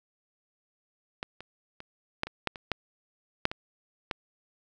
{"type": "clicks", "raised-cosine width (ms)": 0.3, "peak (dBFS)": [-17, -26, -26, -11, -22, -11, -24, -11, -7, -19, -14], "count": 11, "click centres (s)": [1.229, 1.406, 1.804, 2.234, 2.27, 2.473, 2.558, 2.717, 3.454, 3.515, 4.112], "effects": []}